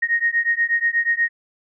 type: beating tone pair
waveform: sine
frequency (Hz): 1861 / 1869.3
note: A#6 / A#6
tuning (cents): -3 / +4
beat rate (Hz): 8.3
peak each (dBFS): -20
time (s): 0.02-1.29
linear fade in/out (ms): 10
effects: none